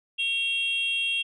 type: tone pair together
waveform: sine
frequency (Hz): 2739 / 3240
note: F7 / G#7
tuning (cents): -34 / -43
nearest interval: minor third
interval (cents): 291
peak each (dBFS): -25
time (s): 0.18-1.23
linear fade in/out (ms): 20
effects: tanh soft clip ceiling -20 dBFS